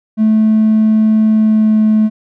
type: tone with pitch glide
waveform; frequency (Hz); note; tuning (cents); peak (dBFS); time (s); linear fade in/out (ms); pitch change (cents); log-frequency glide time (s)
triangle; 217.7 to 216.2; A3 to A3; -18 to -30; -4; 0.17-2.1; 50; -12; 1.27-1.81
effects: tanh soft clip ceiling -3 dBFS